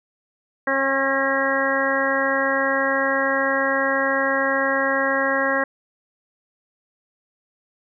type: harmonic tone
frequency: 271.3 Hz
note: C#4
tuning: 37 cents flat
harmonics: 1 / 2 / 3 / 4 / 5 / 6 / 7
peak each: -28 / -23 / -30 / -26 / -31 / -24 / -25 dBFS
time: 0.67-5.64 s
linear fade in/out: 5 ms
effects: none